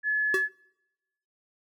sine tone, 1711 Hz, A6, 49 cents flat, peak -23 dBFS, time 0.03-0.49 s, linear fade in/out 50 ms
square tone with exponential decay, 379 Hz, F#4, 42 cents sharp, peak -23 dBFS, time 0.34-0.47 s, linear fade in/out 2 ms, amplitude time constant 27 ms
effects noise-tail reverb RT60 0.9 s tail -25 dB re dry

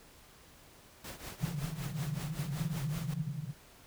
pink noise with tremolo, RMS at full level -42 dBFS, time 1.04-3.14 s, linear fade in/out 5 ms, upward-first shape triangle, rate 5.3 Hz, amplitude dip 85%
pink band-pass noise, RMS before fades -37 dBFS, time 1.39-3.54 s, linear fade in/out 50 ms, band 130 to 170 Hz, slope 96 dB/octave
effects pink hiss -58 dBFS RMS until 3.86 s

